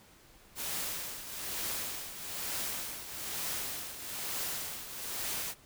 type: noise with tremolo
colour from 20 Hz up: white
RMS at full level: -35 dBFS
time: 0.55-5.55 s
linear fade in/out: 50 ms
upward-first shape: triangle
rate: 1.1 Hz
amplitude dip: 70%
effects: pink hiss -59 dBFS RMS until 5.65 s